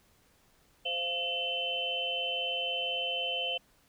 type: tone cluster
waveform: sine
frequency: 518 / 692 / 2688 / 3062 Hz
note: C5 / F5 / E7 / G7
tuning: -17 / -16 / +33 / -41 cents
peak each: -39 / -40 / -37 / -32 dBFS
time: 0.85-3.58 s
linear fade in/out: 10 ms
effects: pink hiss -66 dBFS RMS until 3.88 s